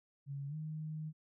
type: tone with pitch glide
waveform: sine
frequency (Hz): 140 to 155.34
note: C#3 to D#3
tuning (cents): +18 to -2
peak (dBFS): -39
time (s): 0.26-1.13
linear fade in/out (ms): 50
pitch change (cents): +180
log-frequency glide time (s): 0.48-0.55
effects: none